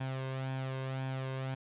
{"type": "tone with flanger", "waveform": "sawtooth", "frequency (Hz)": 132.2, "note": "C3", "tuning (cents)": 18, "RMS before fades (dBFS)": -37, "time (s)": [0, 1.55], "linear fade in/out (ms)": 10, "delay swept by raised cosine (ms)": [1.2, 1.92], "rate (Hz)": 1.9, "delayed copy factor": 0.55, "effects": ["resampled to 8000 Hz"]}